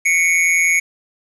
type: tone with amplitude modulation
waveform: square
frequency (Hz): 2217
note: C#7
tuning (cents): 0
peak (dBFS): -10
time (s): 0.05-0.8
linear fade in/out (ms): 10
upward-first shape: sine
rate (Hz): 170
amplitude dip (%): 70
effects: resampled to 24000 Hz + 7-bit